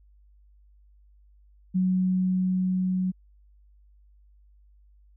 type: tone with level ramp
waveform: sine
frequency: 185 Hz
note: F#3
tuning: in tune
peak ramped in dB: -20 to -23 dBFS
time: 1.74-3.12 s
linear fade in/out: 20 ms
effects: added 50 Hz sine -54 dBFS peak until 5.16 s